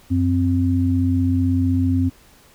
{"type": "tone pair together", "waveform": "sine", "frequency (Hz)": [92.49, 261.6], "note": ["F#2", "C4"], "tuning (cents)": [0, 0], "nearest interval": "octave + tritone", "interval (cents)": 1800, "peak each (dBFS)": [-18, -18], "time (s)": [0.1, 2.1], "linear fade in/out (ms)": 20, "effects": ["pink hiss -51 dBFS RMS until 2.54 s"]}